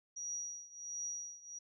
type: tone with tremolo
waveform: sine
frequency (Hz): 5770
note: F#8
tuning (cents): -44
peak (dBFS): -37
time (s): 0.16-1.59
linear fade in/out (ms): 10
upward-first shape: triangle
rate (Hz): 1.4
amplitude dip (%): 90
effects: none